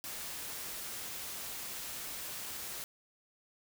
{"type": "noise", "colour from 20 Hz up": "white", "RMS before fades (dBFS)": -42, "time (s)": [0.04, 2.84], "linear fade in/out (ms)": 0, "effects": []}